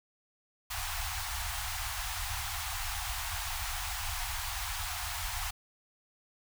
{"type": "band-stop noise", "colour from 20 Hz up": "pink", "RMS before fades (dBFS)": -36, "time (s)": [0.7, 5.51], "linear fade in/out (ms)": 10, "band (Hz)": [100, 700], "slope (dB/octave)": 96, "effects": []}